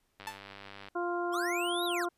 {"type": "click train", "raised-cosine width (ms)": 0.3, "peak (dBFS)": -30, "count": 69, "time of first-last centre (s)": [0.2, 0.885], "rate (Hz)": 99.3}
{"type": "tone with exponential decay", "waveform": "sawtooth", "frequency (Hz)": 880, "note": "A5", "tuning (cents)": 0, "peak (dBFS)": -30, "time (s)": [0.27, 0.43], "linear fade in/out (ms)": 2, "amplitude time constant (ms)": 33}
{"type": "harmonic tone", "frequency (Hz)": 349.2, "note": "F4", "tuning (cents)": 0, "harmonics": [1, 2, 3, 4], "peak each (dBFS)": [-33, -36, -38, -39], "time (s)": [0.95, 2.09], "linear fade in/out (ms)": 10}
{"type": "linear two-way sweep", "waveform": "square", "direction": "up then down", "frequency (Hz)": [1011, 3951, 1011], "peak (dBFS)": -35, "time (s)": [1.32, 2.06], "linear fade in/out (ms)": 20, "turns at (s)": 1.85}
{"effects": ["pink hiss -75 dBFS RMS until 2.17 s", "resampled to 32000 Hz"]}